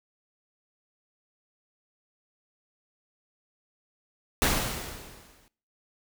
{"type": "noise with exponential decay", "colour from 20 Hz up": "pink", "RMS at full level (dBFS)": -22, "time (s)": [4.42, 5.48], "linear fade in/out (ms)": 0, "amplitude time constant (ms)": 230, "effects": ["noise-tail reverb RT60 0.5 s tail -22 dB re dry"]}